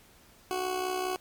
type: tone with amplitude modulation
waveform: 20% pulse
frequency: 370 Hz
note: F#4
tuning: in tune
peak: -22 dBFS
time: 0.51-1.16 s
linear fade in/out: 0 ms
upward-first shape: sine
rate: 64.8 Hz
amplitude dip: 55%
effects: pink hiss -58 dBFS RMS until 1.2 s + MP3 96 kbps